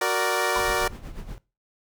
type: chord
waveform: 15% pulse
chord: Gb augmented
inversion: none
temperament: equal with one note detuned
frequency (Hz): 372.1 / 466.2 / 587.3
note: Gb4 / Bb4 / D5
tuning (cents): +10 / 0 / 0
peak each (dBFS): -20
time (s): 0.01-0.88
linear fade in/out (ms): 5
type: noise with tremolo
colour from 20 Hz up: brown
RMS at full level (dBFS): -33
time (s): 0.56-1.38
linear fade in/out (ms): 0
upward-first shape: sine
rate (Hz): 8.3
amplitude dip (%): 70
type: tone with exponential decay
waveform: sine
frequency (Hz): 1000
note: B5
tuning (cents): +21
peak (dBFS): -20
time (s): 0.56-0.64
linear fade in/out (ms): 0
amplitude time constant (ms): 17
effects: noise-tail reverb RT60 0.3 s tail -21 dB re dry